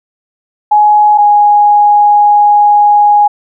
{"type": "tone pair in turn", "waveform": "sine", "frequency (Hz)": [839, 828.4], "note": ["G#5", "G#5"], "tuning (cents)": [17, -5], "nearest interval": "unison", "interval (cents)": 22, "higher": "first", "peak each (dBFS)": -3, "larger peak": "neither", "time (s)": [[0.71, 1.18], [1.18, 3.28]], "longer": "second", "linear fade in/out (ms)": 10, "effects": []}